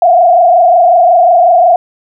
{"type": "tone with frequency modulation", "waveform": "sine", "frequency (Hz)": 698.5, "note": "F5", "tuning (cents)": 0, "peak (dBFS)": -3, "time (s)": [0.02, 1.76], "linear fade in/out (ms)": 2, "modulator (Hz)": 25.5, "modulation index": 1.5, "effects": []}